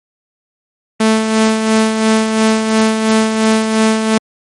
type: tone with tremolo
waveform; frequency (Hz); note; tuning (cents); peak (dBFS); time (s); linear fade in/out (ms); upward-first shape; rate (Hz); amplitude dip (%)
sawtooth; 220; A3; 0; -4; 1-4.18; 5; sine; 2.9; 50
effects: MP3 48 kbps